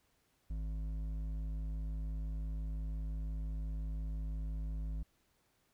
sine tone with hard clipping, 52.9 Hz, G#1, 33 cents sharp, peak -38 dBFS, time 0.5-5.03 s, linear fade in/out 5 ms, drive 8 dB, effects pink hiss -75 dBFS RMS until 5.73 s

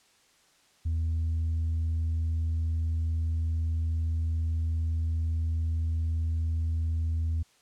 sine tone with tanh clipping, 81.2 Hz, E2, 26 cents flat, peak -26 dBFS, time 0.85-7.43 s, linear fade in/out 10 ms, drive 1 dB, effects white hiss -63 dBFS RMS until 7.61 s + low-pass 8000 Hz 12 dB/octave

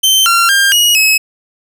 sawtooth tone with pitch steps, 3102 / 1373 / 1600 / 2897 / 2569 Hz, G7 / F6 / G6 / F#7 / E7, -19 / -30 / +35 / -37 / -45 cents, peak -4 dBFS, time 0.03-1.18 s, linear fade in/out 10 ms, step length 230 ms, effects none

